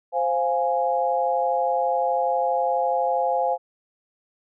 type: chord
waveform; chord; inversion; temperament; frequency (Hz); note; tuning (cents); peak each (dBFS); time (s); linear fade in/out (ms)
sine; F minor; second; equal; 523.3 / 698.5 / 830.6; C5 / F5 / Ab5; 0 / 0 / 0; -24; 0.12-3.58; 50
effects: none